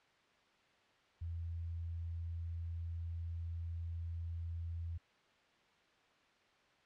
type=tone; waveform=sine; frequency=84 Hz; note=E2; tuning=33 cents sharp; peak=-39 dBFS; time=1.21-4.98 s; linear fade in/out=10 ms; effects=white hiss -69 dBFS RMS until 6.85 s + low-pass 3000 Hz 12 dB/octave